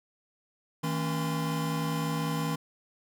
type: tone cluster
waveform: square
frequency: 159.7 / 225.1 / 275.6 / 1027 Hz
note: D#3 / A3 / C#4 / C6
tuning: +45 / +40 / -10 / -33 cents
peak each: -31 / -39 / -36 / -38 dBFS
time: 0.83-2.56 s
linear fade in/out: 10 ms
effects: none